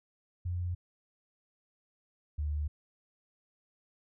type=tone pair in turn; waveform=sine; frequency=88.5 / 74.42 Hz; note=F2 / D2; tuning=+23 / +24 cents; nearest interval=minor third; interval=299 cents; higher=first; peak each=-31 / -30 dBFS; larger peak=second; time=0.45-0.75 / 2.38-2.68 s; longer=neither; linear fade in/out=10 ms; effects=none